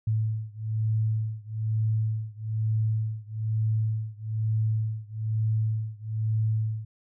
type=beating tone pair; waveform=sine; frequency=109.2 / 110.3 Hz; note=A2 / A2; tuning=-13 / +5 cents; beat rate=1.1 Hz; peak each=-27 / -28 dBFS; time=0.07-6.85 s; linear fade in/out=5 ms; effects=none